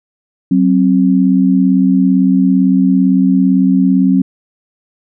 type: tone pair together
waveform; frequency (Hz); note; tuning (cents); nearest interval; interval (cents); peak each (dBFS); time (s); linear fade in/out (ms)
sine; 187.9 / 265.7; F#3 / C4; +27 / +27; tritone; 600; -10; 0.51-4.22; 5
effects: none